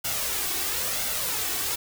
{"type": "noise with flanger", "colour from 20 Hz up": "white", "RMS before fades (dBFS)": -28, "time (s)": [0.04, 1.76], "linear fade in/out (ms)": 10, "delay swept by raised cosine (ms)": [1.4, 2.7], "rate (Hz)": 1, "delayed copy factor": 0.55, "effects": []}